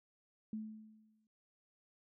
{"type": "tone with exponential decay", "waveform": "sine", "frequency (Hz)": 217, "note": "A3", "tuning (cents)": -24, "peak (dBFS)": -37, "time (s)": [0.53, 1.27], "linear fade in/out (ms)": 2, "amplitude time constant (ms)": 160, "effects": []}